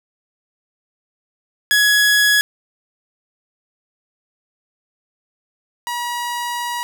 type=tone pair in turn; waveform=sawtooth; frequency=1679 / 961.1 Hz; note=G#6 / B5; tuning=+18 / -47 cents; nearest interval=minor seventh; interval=965 cents; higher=first; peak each=-8 / -18 dBFS; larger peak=first; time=1.71-2.41 / 5.87-6.83 s; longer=second; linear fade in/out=0 ms; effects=none